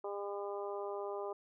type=harmonic tone; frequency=201.8 Hz; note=G#3; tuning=49 cents flat; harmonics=2 / 3 / 4 / 5 / 6; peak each=-40 / -44 / -46 / -48 / -50 dBFS; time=0.04-1.33 s; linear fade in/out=5 ms; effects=none